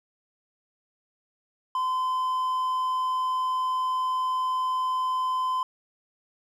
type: tone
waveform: triangle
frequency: 1025 Hz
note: C6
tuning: 36 cents flat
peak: -22 dBFS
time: 1.75-5.63 s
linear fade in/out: 2 ms
effects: none